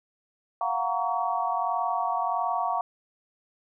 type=chord; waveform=sine; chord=Gb major seventh; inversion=third; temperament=equal with one note detuned; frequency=698.5 / 740 / 932.3 / 1127.5 Hz; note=F5 / Gb5 / Bb5 / Db6; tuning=0 / 0 / 0 / +29 cents; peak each=-30 dBFS; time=0.61-2.81 s; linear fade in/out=2 ms; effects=none